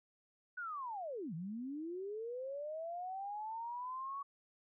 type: linear two-way sweep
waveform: sine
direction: down then up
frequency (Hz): 1500 to 153.3 to 1129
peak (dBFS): -40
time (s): 0.57-4.23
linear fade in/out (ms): 10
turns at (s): 1.34
effects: none